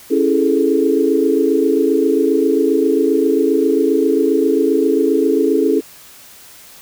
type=chord; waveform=sine; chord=A major seventh; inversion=first; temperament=just; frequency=275 / 330 / 412.5 / 440 Hz; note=C#4 / E4 / G#4 / A4; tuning=-14 / +2 / -12 / 0 cents; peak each=-17 dBFS; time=0.1-5.81 s; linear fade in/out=20 ms; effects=white hiss -41 dBFS RMS until 6.81 s